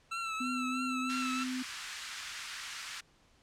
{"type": "tone with vibrato", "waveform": "25% pulse", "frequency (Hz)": 1332, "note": "E6", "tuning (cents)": 18, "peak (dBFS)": -31, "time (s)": [0.11, 1.44], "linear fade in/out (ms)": 10, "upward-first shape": "triangle", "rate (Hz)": 3.1, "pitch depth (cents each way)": 51}
{"type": "tone with pitch glide", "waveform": "sine", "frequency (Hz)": [252.1, 255.8], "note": ["B3", "C4"], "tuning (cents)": [36, -39], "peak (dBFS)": -34, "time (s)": [0.4, 1.63], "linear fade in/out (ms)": 10, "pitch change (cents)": 25, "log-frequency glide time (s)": [0.63, 0.75]}
{"type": "high-pass noise", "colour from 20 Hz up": "pink", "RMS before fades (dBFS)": -41, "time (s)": [1.09, 3.01], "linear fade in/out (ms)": 10, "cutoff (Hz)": 1300, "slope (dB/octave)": 24}
{"effects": ["pink hiss -66 dBFS RMS until 3.42 s", "low-pass 7000 Hz 12 dB/octave"]}